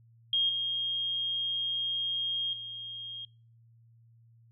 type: tone with level steps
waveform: sine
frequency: 3239 Hz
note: G#7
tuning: 44 cents flat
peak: -24 / -29 / -38 dBFS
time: 0.33-3.25 s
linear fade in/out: 2 ms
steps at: 0.49 / 2.53 s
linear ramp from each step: 2 ms
effects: noise-tail reverb RT60 0.4 s tail -26 dB re dry + added 115 Hz sine -57 dBFS peak until 4.51 s